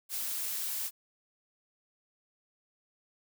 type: noise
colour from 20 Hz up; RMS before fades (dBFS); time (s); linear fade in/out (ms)
blue; -35; 0.09-0.91; 50
effects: none